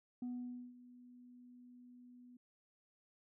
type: tone with ADSR envelope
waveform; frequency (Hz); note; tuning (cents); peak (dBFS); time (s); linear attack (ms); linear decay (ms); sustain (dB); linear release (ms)
sine; 246.5; B3; -3; -37; 0.22-2.37; 4; 510; -19; 5
effects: tanh soft clip ceiling -38 dBFS